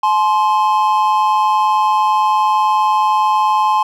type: tone pair together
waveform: triangle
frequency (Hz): 855.4 / 1046.5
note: A5 / C6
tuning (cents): -49 / 0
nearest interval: minor third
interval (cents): 349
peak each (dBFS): -12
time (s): 0.03-3.83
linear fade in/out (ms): 5
effects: none